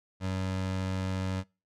25% pulse tone, 94.1 Hz, F#2, 30 cents sharp, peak -26 dBFS, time 0.2-1.44 s, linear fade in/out 50 ms, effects noise-tail reverb RT60 0.3 s tail -25 dB re dry + low-pass 7000 Hz 12 dB/octave

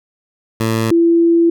15% pulse / sine tone pair in turn, 112.3 / 336.5 Hz, A2 / E4, +36 / +36 cents, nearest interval octave + perfect fifth, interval 1900 cents, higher second, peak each -8 dBFS, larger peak neither, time 0.6-0.91 / 0.91-1.5 s, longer second, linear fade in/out 5 ms, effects none

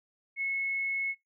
sine tone, 2188 Hz, C#7, 23 cents flat, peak -29 dBFS, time 0.36-1.15 s, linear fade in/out 50 ms, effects noise-tail reverb RT60 0.2 s tail -24 dB re dry

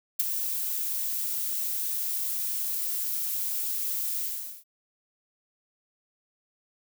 violet noise with ADSR envelope, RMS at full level -22 dBFS, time 0.19-4.64 s, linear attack 10 ms, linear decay 18 ms, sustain -8 dB, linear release 450 ms, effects none

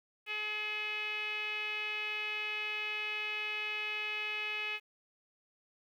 5% pulse tone with low-pass filter, 423.8 Hz, G#4, 35 cents sharp, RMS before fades -37 dBFS, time 0.26-4.8 s, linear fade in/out 50 ms, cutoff 2600 Hz, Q 6.3, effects 11-bit

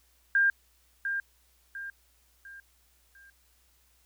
sine tone with echo, 1600 Hz, G6, 35 cents sharp, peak -20 dBFS, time 0.35-0.5 s, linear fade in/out 2 ms, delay 700 ms, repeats 4, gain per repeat -8 dB, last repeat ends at 3.3 s, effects added 60 Hz sine -67 dBFS peak until 4.05 s + white hiss -67 dBFS RMS until 4.05 s

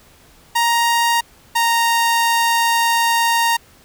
sawtooth tone pair in turn, 935 / 928.5 Hz, A#5 / A#5, +5 / -7 cents, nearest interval unison, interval 12 cents, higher first, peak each -10 dBFS, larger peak neither, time 0.55-1.21 / 1.55-3.57 s, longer second, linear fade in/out 10 ms, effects pink hiss -49 dBFS RMS until 3.84 s

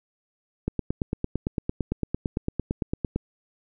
click train, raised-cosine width 3 ms, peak -12 dBFS, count 23, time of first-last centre 0.68-3.16 s, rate 8.87 Hz, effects none

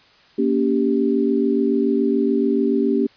sine chord, G diminished, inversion first, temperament just, 235.2 / 282.2 / 392 Hz, Bb3 / Db4 / G4, +16 / +31 / 0 cents, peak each -20 dBFS, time 0.38-3.07 s, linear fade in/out 10 ms, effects white hiss -52 dBFS RMS until 3.16 s + resampled to 11025 Hz

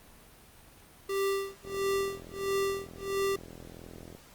square tone with tremolo, 392.7 Hz, G4, 3 cents sharp, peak -27 dBFS, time 1.09-3.36 s, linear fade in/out 5 ms, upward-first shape sine, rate 1.5 Hz, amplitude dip 100%
click train, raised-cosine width 2 ms, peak -33 dBFS, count 106, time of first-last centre 1.65-4.15 s, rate 42 Hz
effects pink hiss -55 dBFS RMS until 4.34 s + Opus 32 kbps

